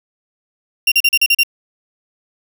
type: tone bursts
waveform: 35% pulse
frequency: 2770 Hz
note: F7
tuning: 15 cents flat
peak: -8 dBFS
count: 7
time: 0.87-1.434 s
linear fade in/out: 5 ms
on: 48 ms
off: 38 ms
effects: none